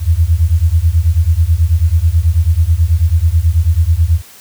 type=beating tone pair; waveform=sine; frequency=78.1 / 87.3 Hz; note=D#2 / F2; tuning=+7 / 0 cents; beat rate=9.2 Hz; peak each=-11 dBFS; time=0-4.22 s; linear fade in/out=50 ms; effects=white hiss -39 dBFS RMS until 4.4 s